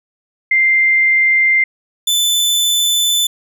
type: tone pair in turn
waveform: sine / sawtooth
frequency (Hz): 2093 / 3513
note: C7 / A7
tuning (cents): 0 / -3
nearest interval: major sixth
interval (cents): 897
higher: second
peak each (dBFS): -9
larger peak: neither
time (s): 0.51-1.64 / 2.07-3.27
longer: second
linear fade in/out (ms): 5
effects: none